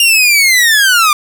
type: linear sweep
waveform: sawtooth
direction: down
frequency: 2826 to 1174.7 Hz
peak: -3 dBFS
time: 0-1.13 s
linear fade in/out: 2 ms
effects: none